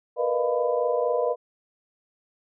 sine tone cluster, 463.5 / 487.7 / 608 / 688 / 999 Hz, A#4 / B4 / D#5 / F5 / B5, -10 / -22 / -40 / -26 / +20 cents, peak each -31 / -24 / -27 / -30 / -33 dBFS, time 0.16-1.36 s, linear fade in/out 50 ms, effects none

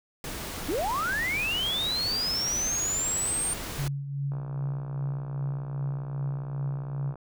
pink noise, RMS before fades -36 dBFS, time 0.24-3.88 s, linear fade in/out 2 ms
sine linear sweep, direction up, 255 to 8870 Hz, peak -26 dBFS, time 0.68-3.54 s, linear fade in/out 10 ms
sine tone with tremolo, 140 Hz, C#3, 18 cents sharp, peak -26 dBFS, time 3.76-7.15 s, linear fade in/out 50 ms, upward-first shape triangle, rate 2.5 Hz, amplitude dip 60%
click train, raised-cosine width 1 ms, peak -30 dBFS, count 178, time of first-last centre 4.32-7.157 s, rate 62.4 Hz
effects none

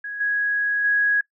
sine tone with level steps, 1661.2 Hz, G#6, in tune, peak -28 / -19 / -16 dBFS, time 0.04-1.21 s, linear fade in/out 5 ms, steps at 0.2 / 0.84 s, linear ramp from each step 10 ms, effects noise-tail reverb RT60 0.1 s tail -22 dB re dry

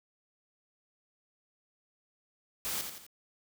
white noise with echo, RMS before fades -35 dBFS, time 2.65-2.81 s, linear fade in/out 0 ms, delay 85 ms, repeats 3, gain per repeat -6 dB, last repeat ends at 3.065 s, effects none

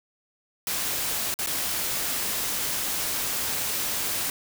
white noise with dropouts, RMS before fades -28 dBFS, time 0.67-4.3 s, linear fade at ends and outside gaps 1 ms, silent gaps 1.341-1.389 / 1.462-1.471 s, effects none

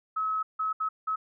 sine tone bursts at uneven times, 1286 Hz, E6, 43 cents flat, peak -26 dBFS, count 4, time 0.16-0.43 / 0.59-0.73 / 0.8-0.89 / 1.07-1.16 s, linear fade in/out 10 ms, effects none

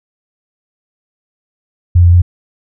sine tone with pitch steps, 87.7 / 86.7 / 88.3 Hz, F2 / F2 / F2, +8 / -12 / +20 cents, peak -3 dBFS, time 1.95-2.22 s, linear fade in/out 10 ms, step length 90 ms, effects none

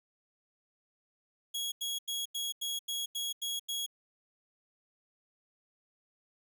sawtooth tone bursts, 3322 Hz, G#7, in tune, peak -30 dBFS, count 9, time 1.54-3.864 s, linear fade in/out 10 ms, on 180 ms, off 88 ms, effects none

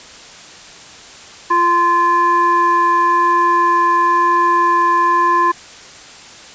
sine tone with frequency modulation, 1037 Hz, C6, 16 cents flat, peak -10 dBFS, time 1.5-5.52 s, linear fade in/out 10 ms, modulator 691 Hz, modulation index 0.55, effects white hiss -37 dBFS RMS until 6.54 s + resampled to 16000 Hz

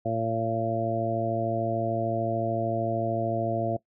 harmonic tone, 113.4 Hz, A#2, 47 cents flat, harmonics 1 / 2 / 3 / 4 / 5 / 6, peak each -32 / -34 / -33 / -37 / -32 / -29 dBFS, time 0.05-3.77 s, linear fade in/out 10 ms, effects noise-tail reverb RT60 0.1 s tail -19 dB re dry

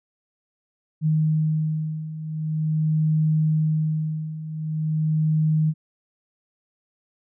sine beating tone pair, 155.56 / 156 Hz, D#3 / D#3, 0 / +5 cents, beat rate 0.44 Hz, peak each -25 / -21 dBFS, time 1.01-5.74 s, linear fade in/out 50 ms, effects none

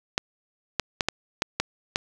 clicks, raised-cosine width 0.2 ms, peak -5 dBFS, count 7, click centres 0.179 / 0.797 / 1.008 / 1.086 / 1.421 / 1.6 / 1.959 s, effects none

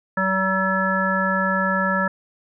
harmonic tone, 190 Hz, F#3, 46 cents sharp, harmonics 1 / 3 / 5 / 7 / 9, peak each -24 / -26 / -27 / -24 / -23 dBFS, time 0.17-2.08 s, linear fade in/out 5 ms, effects none

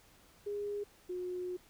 sine tone pair in turn, 410 / 361.5 Hz, G#4 / F#4, -22 / -40 cents, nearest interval major second, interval 218 cents, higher first, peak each -35 / -36 dBFS, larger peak first, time 0.46-0.84 / 1.09-1.57 s, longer second, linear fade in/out 10 ms, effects pink hiss -63 dBFS RMS until 1.69 s

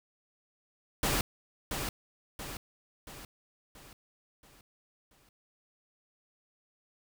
pink noise with echo, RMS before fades -29 dBFS, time 1.03-1.21 s, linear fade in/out 2 ms, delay 680 ms, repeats 6, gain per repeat -6 dB, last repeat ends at 5.29 s, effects none

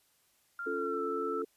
sine tone with pitch glide, 1392 to 1322.2 Hz, F6 to E6, -6 to +5 cents, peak -36 dBFS, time 0.59-1.42 s, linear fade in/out 2 ms, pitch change -89 cents, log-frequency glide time 0.72-1.02 s
sine chord, Db augmented, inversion none, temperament equal, 277.2 / 349.2 / 440 Hz, Db4 / F4 / A4, 0 / 0 / 0 cents, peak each -40 / -39 / -34 dBFS, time 0.66-1.45 s, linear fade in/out 10 ms
effects white hiss -70 dBFS RMS until 1.56 s + resampled to 32000 Hz

